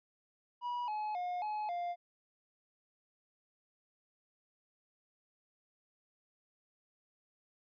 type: tone with pitch steps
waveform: triangle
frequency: 971 / 850 / 716 / 848 / 700 Hz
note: B5 / G#5 / F5 / G#5 / F5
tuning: -30 / +40 / +43 / +36 / +4 cents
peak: -33 dBFS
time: 0.61-1.96 s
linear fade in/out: 50 ms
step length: 270 ms
effects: resampled to 11025 Hz